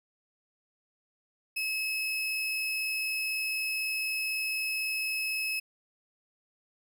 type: tone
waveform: 35% pulse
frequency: 2582 Hz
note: E7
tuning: 37 cents flat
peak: -28 dBFS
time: 1.56-5.6 s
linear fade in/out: 10 ms
effects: none